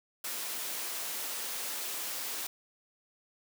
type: high-pass noise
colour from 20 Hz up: white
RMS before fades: -37 dBFS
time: 0.24-2.47 s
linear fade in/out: 5 ms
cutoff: 300 Hz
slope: 12 dB/octave
effects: none